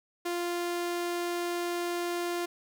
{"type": "tone", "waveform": "sawtooth", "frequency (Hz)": 348.3, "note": "F4", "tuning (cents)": -5, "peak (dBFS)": -26, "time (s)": [0.25, 2.46], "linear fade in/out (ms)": 10, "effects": []}